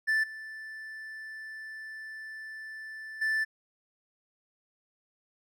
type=tone with level steps; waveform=triangle; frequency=1760 Hz; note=A6; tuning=in tune; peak=-22 / -38 / -24 dBFS; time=0.07-3.45 s; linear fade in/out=20 ms; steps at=0.23 / 3.21 s; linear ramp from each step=10 ms; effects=none